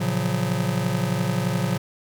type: chord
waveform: square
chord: Gb major seventh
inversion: first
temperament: just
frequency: 115.62 / 138.75 / 173.43 / 185 Hz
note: Bb2 / Db3 / F3 / Gb3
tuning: -14 / +2 / -12 / 0 cents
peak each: -28 dBFS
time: 0-1.78 s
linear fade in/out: 10 ms
effects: none